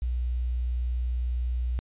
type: tone with quantisation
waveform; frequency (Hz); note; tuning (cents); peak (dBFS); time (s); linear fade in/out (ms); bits
sine; 60.9; B1; -24; -25; 0.02-1.79; 0; 9
effects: resampled to 8000 Hz

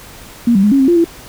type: tone with pitch steps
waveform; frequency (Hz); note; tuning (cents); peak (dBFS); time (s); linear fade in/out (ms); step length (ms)
sine; 236 / 194.4 / 208 / 274.6 / 266 / 346.1 / 336.3; A#3 / G3 / G#3 / C#4 / C4 / F4 / E4; +22 / -14 / +3 / -16 / +29 / -16 / +35; -7; 0.47-1.044; 5; 82
effects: pink hiss -36 dBFS RMS until 1.28 s

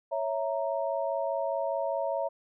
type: chord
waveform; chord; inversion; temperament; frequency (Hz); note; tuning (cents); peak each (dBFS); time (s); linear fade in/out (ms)
sine; A# diminished; first; equal; 554.4 / 659.3 / 932.3; C#5 / E5 / A#5; 0 / 0 / 0; -31 / -31 / -35; 0.11-2.29; 20
effects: none

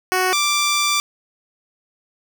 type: tone pair in turn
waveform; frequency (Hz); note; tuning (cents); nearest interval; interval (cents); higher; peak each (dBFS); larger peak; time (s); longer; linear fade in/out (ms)
10% pulse; 370.4 / 1175.9; F#4 / D6; +2 / +2; octave + minor sixth; 2000; second; -8; neither; 0.12-0.33 / 0.33-1; second; 0
effects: none

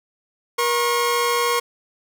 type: tone pair together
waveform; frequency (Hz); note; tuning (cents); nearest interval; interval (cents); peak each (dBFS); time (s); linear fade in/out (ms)
sawtooth; 476.4 / 1086; A#4 / C#6; +38 / -36; octave + major second; 1426; -17; 0.58-1.6; 10
effects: none

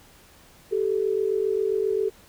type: tone pair together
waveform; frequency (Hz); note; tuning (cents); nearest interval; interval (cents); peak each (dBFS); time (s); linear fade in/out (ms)
sine; 388.1 / 435.6; G4 / A4; -17 / -17; major second; 200; -24; 0.71-2.1; 20
effects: pink hiss -53 dBFS RMS until 2.28 s

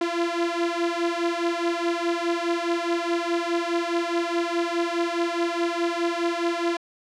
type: beating tone pair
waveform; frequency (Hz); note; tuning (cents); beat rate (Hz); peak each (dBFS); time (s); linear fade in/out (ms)
sawtooth; 338.9 / 343.7; E4 / F4; +48 / -28; 4.8; -22; 0.01-6.77; 5
effects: low-pass 5000 Hz 12 dB/octave

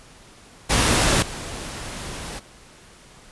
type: noise with level steps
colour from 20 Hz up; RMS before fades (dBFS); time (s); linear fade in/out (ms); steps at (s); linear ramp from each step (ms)
pink; -18 / -33; 0.69-2.4; 20; 1.22; 5
effects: pink hiss -48 dBFS RMS until 3.31 s + resampled to 24000 Hz

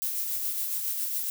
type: noise with tremolo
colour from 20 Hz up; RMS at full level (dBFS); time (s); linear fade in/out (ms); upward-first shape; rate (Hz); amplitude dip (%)
violet; -29; 0.02-1.3; 0; sine; 7.2; 35
effects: none

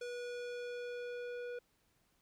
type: tone with low-pass filter sweep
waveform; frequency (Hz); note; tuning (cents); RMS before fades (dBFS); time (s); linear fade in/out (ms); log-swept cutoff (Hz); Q
square; 486.1; B4; -28; -43; 0.01-1.59; 5; 7300 to 2100; 0.71
effects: pink hiss -75 dBFS RMS until 2.21 s

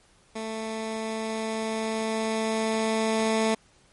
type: tone with level ramp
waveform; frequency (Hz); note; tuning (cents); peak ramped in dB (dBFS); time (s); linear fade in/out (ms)
15% pulse; 221.2; A3; +9; -25 to -15; 0.35-3.55; 10
effects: pink hiss -60 dBFS RMS until 3.92 s + MP3 48 kbps

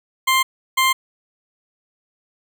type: tone pair in turn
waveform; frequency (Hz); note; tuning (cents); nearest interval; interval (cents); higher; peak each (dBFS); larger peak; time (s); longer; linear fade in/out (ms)
20% pulse; 1051 / 1051; C6 / C6; +7 / +7; unison; 0; neither; -9; neither; 0.27-0.43 / 0.77-0.93; neither; 10
effects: none

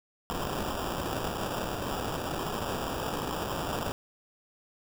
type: noise with sample-and-hold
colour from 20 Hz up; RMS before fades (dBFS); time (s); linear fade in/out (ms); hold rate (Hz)
white; -33; 0.3-3.92; 0; 2100
effects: none

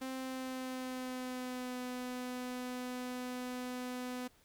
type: tone with pitch glide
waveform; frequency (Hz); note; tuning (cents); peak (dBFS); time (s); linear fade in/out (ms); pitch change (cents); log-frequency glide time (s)
sawtooth; 261.6 to 250.2; C4 to B3; 0 to +23; -35; 0.01-4.28; 10; -77; 0.12-1.8
effects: pink hiss -67 dBFS RMS until 4.44 s

